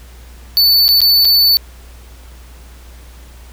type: tone with dropouts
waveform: square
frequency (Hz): 4492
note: C#8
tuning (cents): +22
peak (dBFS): -8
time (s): 0.57-1.57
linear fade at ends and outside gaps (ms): 0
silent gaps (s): 0.881-0.889 / 1.005-1.016 / 1.249-1.253
effects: added 60 Hz sine -35 dBFS peak until 3.52 s + pink hiss -44 dBFS RMS until 3.52 s